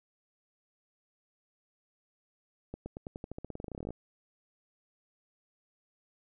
accelerating click train, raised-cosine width 2 ms, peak -26 dBFS, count 23, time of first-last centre 2.74-3.906 s, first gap 120 ms, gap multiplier 0.91, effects none

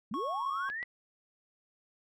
sine linear sweep, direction up, 174.61 to 2000 Hz, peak -35 dBFS, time 0.11-0.84 s, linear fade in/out 5 ms
triangle tone, 1100 Hz, C#6, 14 cents flat, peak -32 dBFS, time 0.14-0.69 s, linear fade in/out 0 ms
clicks, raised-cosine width 0.3 ms, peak -29 dBFS, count 2, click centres 0.7 / 0.829 s
effects none

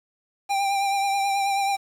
square tone with vibrato, 792 Hz, G5, 18 cents sharp, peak -22 dBFS, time 0.49-1.77 s, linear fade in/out 20 ms, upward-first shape triangle, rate 9.3 Hz, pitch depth 32 cents each way, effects low-pass 11000 Hz 12 dB/octave + 8-bit

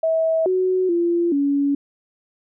sine tone with pitch steps, 647 / 371 / 343.2 / 282.3 Hz, E5 / F#4 / F4 / C#4, -32 / +5 / -30 / +32 cents, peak -16 dBFS, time 0.03-1.75 s, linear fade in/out 5 ms, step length 430 ms, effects none

